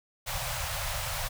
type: band-stop noise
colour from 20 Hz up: pink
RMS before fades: -33 dBFS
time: 0.26-1.29 s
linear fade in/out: 20 ms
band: 150 to 520 Hz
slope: 96 dB/octave
effects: none